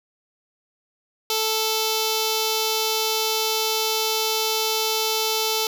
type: tone with notch filter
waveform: 5% pulse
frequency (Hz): 440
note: A4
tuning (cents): 0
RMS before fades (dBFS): -23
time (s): 1.3-5.67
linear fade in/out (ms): 2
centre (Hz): 1800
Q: 0.87
effects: 8-bit